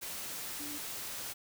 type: tone in noise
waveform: sine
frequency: 292.8 Hz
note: D4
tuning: 5 cents flat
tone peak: -44 dBFS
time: 0.59-0.79 s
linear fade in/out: 20 ms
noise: white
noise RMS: -41 dBFS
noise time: 0.01-1.34 s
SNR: -6 dB
effects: none